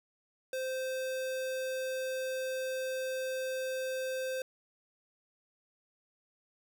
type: tone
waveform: square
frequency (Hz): 520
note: C5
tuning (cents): -11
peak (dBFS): -34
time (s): 0.53-4.42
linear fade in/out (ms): 2
effects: none